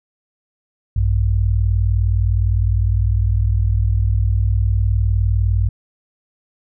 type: tone pair together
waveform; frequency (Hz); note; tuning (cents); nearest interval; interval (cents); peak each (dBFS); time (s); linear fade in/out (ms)
sine; 58.27 / 98; A#1 / G2; 0 / 0; major sixth; 900; -16; 0.96-5.69; 5
effects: none